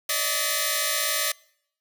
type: tone cluster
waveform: 5% pulse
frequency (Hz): 577 / 633 / 1788 / 2038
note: D5 / D#5 / A6 / C7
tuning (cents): -31 / +30 / +27 / -46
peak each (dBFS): -18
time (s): 0.09-1.32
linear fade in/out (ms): 5
effects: noise-tail reverb RT60 0.7 s tail -25 dB re dry